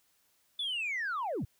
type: linear sweep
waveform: sine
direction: down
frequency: 3520 to 70.4 Hz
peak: -30 dBFS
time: 0.59-1.45 s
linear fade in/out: 5 ms
effects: tanh soft clip ceiling -29 dBFS + white hiss -71 dBFS RMS until 1.59 s